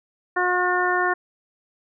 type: harmonic tone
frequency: 360.5 Hz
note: F#4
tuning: 45 cents flat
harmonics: 1 / 2 / 3 / 4 / 5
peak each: -25 / -25 / -25 / -25 / -25 dBFS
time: 0.36-1.14 s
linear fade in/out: 10 ms
effects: none